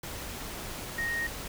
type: tone in noise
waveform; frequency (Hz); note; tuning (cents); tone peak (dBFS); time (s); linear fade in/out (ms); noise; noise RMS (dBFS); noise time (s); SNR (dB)
sine; 1864.7; A#6; 0; -29; 0.98-1.27; 5; pink; -39; 0.03-1.48; +7
effects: none